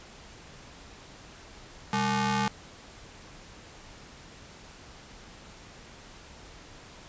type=ring-modulated tone; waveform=sawtooth; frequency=329.6 Hz; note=E4; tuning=in tune; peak=-18 dBFS; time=1.93-2.48 s; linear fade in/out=2 ms; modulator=531 Hz; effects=pink hiss -49 dBFS RMS until 7.08 s + resampled to 16000 Hz